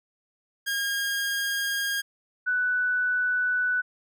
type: tone pair in turn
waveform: sawtooth / sine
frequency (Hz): 1623 / 1488.7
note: G#6 / F#6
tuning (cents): -40 / +10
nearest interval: minor second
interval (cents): 150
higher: first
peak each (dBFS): -22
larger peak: neither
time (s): 0.66-2.02 / 2.46-3.82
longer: neither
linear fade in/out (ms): 20
effects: none